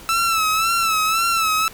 sawtooth tone with vibrato, 1318.5 Hz, E6, in tune, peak -13 dBFS, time 0.09-1.68 s, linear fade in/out 0 ms, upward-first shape sine, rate 1.9 Hz, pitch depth 64 cents each way, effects pink hiss -41 dBFS RMS until 1.73 s

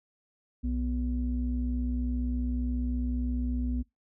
sine tone pair together, 61.68 / 246.9 Hz, B1 / B3, -2 / 0 cents, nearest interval 2 octaves, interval 2402 cents, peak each -28 / -31 dBFS, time 0.63-3.83 s, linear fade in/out 20 ms, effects noise-tail reverb RT60 0.2 s tail -24 dB re dry + tanh soft clip ceiling -20 dBFS

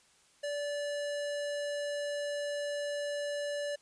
square tone, 580 Hz, D5, 22 cents flat, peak -34 dBFS, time 0.43-3.76 s, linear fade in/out 10 ms, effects white hiss -65 dBFS RMS until 3.81 s + resampled to 22050 Hz

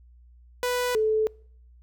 sawtooth / sine tone pair in turn, 493.9 / 435 Hz, B4 / A4, 0 / -20 cents, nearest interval major second, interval 220 cents, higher first, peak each -20 dBFS, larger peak neither, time 0.63-0.95 / 0.95-1.27 s, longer neither, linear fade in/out 0 ms, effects noise-tail reverb RT60 0.6 s tail -26 dB re dry + added 60 Hz sine -50 dBFS peak until 1.82 s

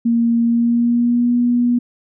sine tone with pitch glide, 233.1 to 242 Hz, A#3 to B3, 0 to -35 cents, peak -12 dBFS, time 0.05-1.79 s, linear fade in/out 10 ms, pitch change +65 cents, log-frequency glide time 0.43-1.34 s, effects none

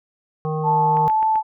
harmonic tone, 155.5 Hz, D#3, 1 cent flat, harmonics 1 / 3 / 5 / 7 / 8, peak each -23 / -26 / -30 / -32 / -43 dBFS, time 0.45-1.08 s, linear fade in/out 0 ms
sine tone with vibrato, 874 Hz, A5, 12 cents flat, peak -15 dBFS, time 0.63-1.43 s, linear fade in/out 50 ms, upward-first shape triangle, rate 3.5 Hz, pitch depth 9 cents each way
click train, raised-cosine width 0.5 ms, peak -20 dBFS, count 4, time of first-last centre 0.97-1.357 s, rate 7.76 Hz
effects none

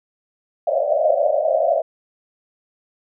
pink band-pass noise, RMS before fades -18 dBFS, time 0.67-1.82 s, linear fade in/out 5 ms, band 550 to 690 Hz, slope 96 dB/octave, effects none

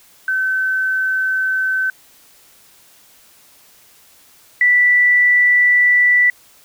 sine tone pair in turn, 1530 / 1968 Hz, G6 / B6, -42 / -7 cents, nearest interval major third, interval 435 cents, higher second, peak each -15 / -9 dBFS, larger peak second, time 0.28-1.9 / 4.61-6.3 s, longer second, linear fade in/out 2 ms, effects white hiss -49 dBFS RMS until 6.64 s

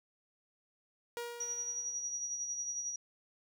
sawtooth tone with exponential decay, 475 Hz, A#4, 33 cents sharp, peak -33 dBFS, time 1.17-2.19 s, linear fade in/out 0 ms, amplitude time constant 220 ms
sine tone with tremolo, 5780 Hz, F#8, 41 cents flat, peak -34 dBFS, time 1.4-2.96 s, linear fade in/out 5 ms, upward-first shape sine, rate 11 Hz, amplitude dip 45%
effects none

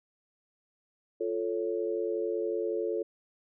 sine chord, F augmented, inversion none, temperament equal, 349.2 / 440 / 554.4 Hz, F4 / A4 / C#5, 0 / 0 / 0 cents, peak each -33 / -31 / -36 dBFS, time 1.2-3.03 s, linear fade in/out 10 ms, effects none

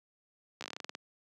slowing click train, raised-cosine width 0.2 ms, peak -22 dBFS, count 12, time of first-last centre 0.61-0.951 s, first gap 14 ms, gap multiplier 1.15, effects high-pass 200 Hz 12 dB/octave

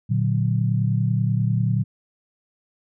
sine chord, Bb augmented, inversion none, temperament equal, 116.54 / 146.83 / 185 Hz, Bb2 / D3 / F#3, 0 / 0 / 0 cents, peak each -20 / -24 / -25 dBFS, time 0.09-1.84 s, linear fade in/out 20 ms, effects none

